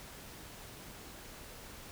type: silence
effects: pink hiss -50 dBFS RMS until 1.91 s